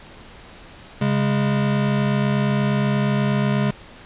square tone pair together, 137.2 / 205.6 Hz, C#3 / G#3, -17 / -17 cents, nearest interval perfect fifth, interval 700 cents, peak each -21 dBFS, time 1.01-3.71 s, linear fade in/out 5 ms, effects pink hiss -43 dBFS RMS until 4.05 s + resampled to 8000 Hz

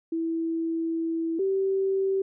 sine tone pair in turn, 328.4 / 386.5 Hz, E4 / G4, -6 / -24 cents, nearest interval minor third, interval 282 cents, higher second, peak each -25 / -22 dBFS, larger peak second, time 0.12-1.39 / 1.39-2.22 s, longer first, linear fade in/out 5 ms, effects none

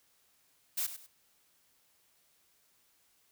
blue noise with echo, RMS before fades -33 dBFS, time 0.77-0.87 s, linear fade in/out 10 ms, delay 99 ms, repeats 2, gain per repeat -11 dB, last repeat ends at 1.068 s, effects white hiss -70 dBFS RMS until 3.31 s

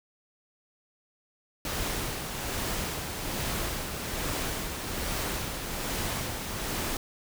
pink noise with tremolo, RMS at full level -31 dBFS, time 1.65-6.97 s, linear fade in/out 2 ms, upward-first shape sine, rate 1.2 Hz, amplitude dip 40%, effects none

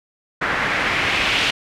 white noise with low-pass filter sweep, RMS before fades -20 dBFS, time 0.41-1.51 s, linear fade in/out 10 ms, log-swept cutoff 1600 to 3100 Hz, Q 2, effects none

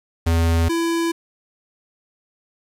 square tone pair in turn, 83.1 / 334.2 Hz, E2 / E4, +15 / +24 cents, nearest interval 2 octaves, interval 2409 cents, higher second, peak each -16 / -19 dBFS, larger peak first, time 0.26-0.69 / 0.69-1.12 s, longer neither, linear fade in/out 10 ms, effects resampled to 32000 Hz + 7-bit

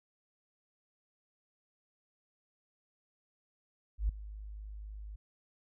sine tone with ADSR envelope, 51.9 Hz, G#1, in tune, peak -25 dBFS, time 3.98-5.16 s, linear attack 110 ms, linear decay 6 ms, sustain -17 dB, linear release 7 ms, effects none

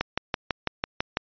click train, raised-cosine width 0.3 ms, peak -8 dBFS, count 8, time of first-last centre 0.01-1.171 s, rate 6.03 Hz, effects resampled to 11025 Hz

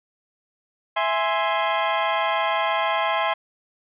sawtooth chord, E augmented, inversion none, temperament equal, 659.3 / 830.6 / 1046.5 Hz, E5 / G#5 / B#5, 0 / 0 / 0 cents, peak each -21 / -21 / -20 dBFS, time 0.96-3.34 s, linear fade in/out 10 ms, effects resampled to 8000 Hz + 9-bit

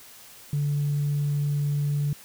sine tone, 144.7 Hz, D3, 25 cents flat, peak -21 dBFS, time 0.53-2.13 s, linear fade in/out 2 ms, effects tanh soft clip ceiling -19 dBFS + white hiss -48 dBFS RMS until 2.24 s

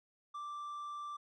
triangle tone, 1174.7 Hz, D6, in tune, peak -39 dBFS, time 0.34-1.17 s, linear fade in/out 10 ms, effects resampled to 22050 Hz

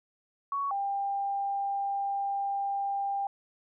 sine tone pair in turn, 1117 / 795.6 Hz, C#6 / G5, +13 / +25 cents, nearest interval tritone, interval 588 cents, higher first, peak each -28 dBFS, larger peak neither, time 0.52-0.71 / 0.71-3.27 s, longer second, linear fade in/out 2 ms, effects none

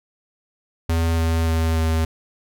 square tone with pitch steps, 82.6 / 81.93 / 81.27 / 80.62 Hz, E2 / E2 / E2 / E2, +4 / -10 / -24 / -38 cents, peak -18 dBFS, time 0.89-2.05 s, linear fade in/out 5 ms, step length 290 ms, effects none

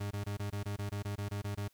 40% pulse tone bursts, 101.7 Hz, G#2, 36 cents flat, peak -34 dBFS, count 13, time 0-1.682 s, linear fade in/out 10 ms, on 110 ms, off 21 ms, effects white hiss -71 dBFS RMS until 1.73 s

